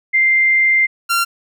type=tone pair in turn; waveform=sine / sawtooth; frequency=2093 / 1377.3 Hz; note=C7 / F6; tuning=0 / -24 cents; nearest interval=perfect fifth; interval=724 cents; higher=first; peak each=-10 dBFS; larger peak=neither; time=0.13-0.87 / 1.09-1.25 s; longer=first; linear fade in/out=20 ms; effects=none